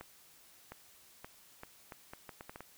accelerating click train, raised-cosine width 0.5 ms, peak -30 dBFS, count 11, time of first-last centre 0.01-2.606 s, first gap 710 ms, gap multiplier 0.74, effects white hiss -61 dBFS RMS until 2.77 s

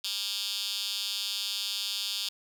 10% pulse tone with high-pass filter, 200 Hz, G3, 35 cents sharp, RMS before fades -33 dBFS, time 0.04-2.29 s, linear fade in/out 5 ms, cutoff 3900 Hz, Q 7.6, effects none

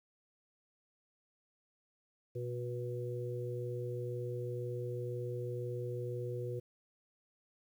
harmonic tone, 122 Hz, B2, 21 cents flat, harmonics 1 / 3 / 4, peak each -39 / -42 / -42 dBFS, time 2.35-6.6 s, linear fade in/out 10 ms, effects 11-bit

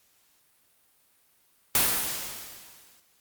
white noise with exponential decay, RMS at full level -20 dBFS, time 1.75-3 s, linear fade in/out 1 ms, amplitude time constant 270 ms, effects white hiss -65 dBFS RMS until 3.2 s + Opus 48 kbps

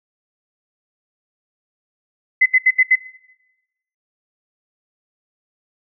sine tone bursts, 2031 Hz, B6, 48 cents sharp, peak -8 dBFS, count 5, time 2.41-2.957 s, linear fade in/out 10 ms, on 51 ms, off 73 ms, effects noise-tail reverb RT60 1.0 s tail -19 dB re dry

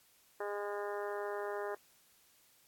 harmonic tone with a mistuned harmonic, 204.6 Hz, G#3, 26 cents flat, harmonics 2 / 3 / 4 / 5 / 6 / 7 / 8 / 9, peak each -39 / -43 / -45 / -47 / -49 / -50 / -51 / -52 dBFS, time 0.4-1.75 s, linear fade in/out 5 ms, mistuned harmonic 9, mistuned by -20 cents, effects white hiss -67 dBFS RMS until 2.67 s + AAC 64 kbps

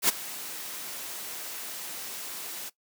white noise with ADSR envelope, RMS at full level -20 dBFS, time 0.02-2.7 s, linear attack 68 ms, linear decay 15 ms, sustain -18 dB, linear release 20 ms, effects noise-tail reverb RT60 0.1 s tail -18 dB re dry + high-pass 200 Hz 12 dB/octave

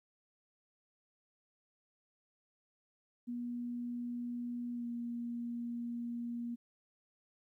sine tone with pitch glide, 241.2 to 237.2 Hz, B3 to A#3, -41 to +30 cents, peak -37 dBFS, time 3.27-6.56 s, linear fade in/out 20 ms, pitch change -29 cents, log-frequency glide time 4.73-4.86 s, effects 13-bit

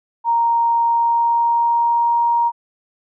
sine tone with pitch glide, 932 to 940.1 Hz, A#5 to A#5, -1 to +14 cents, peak -13 dBFS, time 0.24-2.52 s, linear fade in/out 50 ms, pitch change +15 cents, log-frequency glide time 0.83-2.19 s, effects none

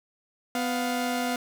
sawtooth tone pair together, 249.6 / 706 Hz, B3 / F5, +19 / +19 cents, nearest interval octave + tritone, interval 1800 cents, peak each -24 / -26 dBFS, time 0.55-1.36 s, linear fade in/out 2 ms, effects none

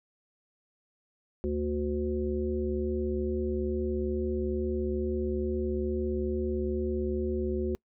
harmonic tone with a mistuned harmonic, 73.42 Hz, D2, in tune, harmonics 1 / 3 / 5 / 7, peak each -33 / -34 / -30 / -40 dBFS, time 1.44-7.75 s, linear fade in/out 0 ms, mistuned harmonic 3, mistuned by +18 cents, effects noise-tail reverb RT60 0.1 s tail -26 dB re dry

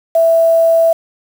sine tone with quantisation, 660 Hz, E5, 2 cents sharp, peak -7 dBFS, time 0.15-0.93 s, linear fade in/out 5 ms, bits 5, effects none

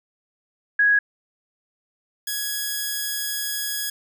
sine / 5% pulse tone pair in turn, 1661.2 / 1668 Hz, G#6 / G#6, 0 / +7 cents, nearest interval unison, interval 7 cents, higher second, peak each -14 / -14 dBFS, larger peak neither, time 0.79-0.99 / 2.27-3.9 s, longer second, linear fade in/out 5 ms, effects none

